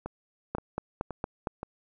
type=two click trains; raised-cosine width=1 ms; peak=-21 / -16 dBFS; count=4 / 5; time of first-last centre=0.06-1.631 / 0.55-1.472 s; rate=1.91 / 4.34 Hz; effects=none